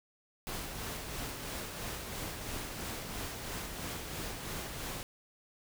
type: noise with tremolo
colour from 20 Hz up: pink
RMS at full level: -39 dBFS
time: 0.47-5.03 s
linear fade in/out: 0 ms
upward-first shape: sine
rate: 3 Hz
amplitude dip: 35%
effects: none